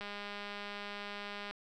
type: click train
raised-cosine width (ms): 0.3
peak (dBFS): -27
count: 307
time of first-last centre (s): 0.01-1.51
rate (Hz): 204
effects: none